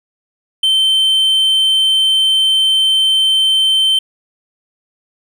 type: tone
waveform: triangle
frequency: 3100 Hz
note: G7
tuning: 20 cents flat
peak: -8 dBFS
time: 0.63-3.99 s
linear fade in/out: 5 ms
effects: none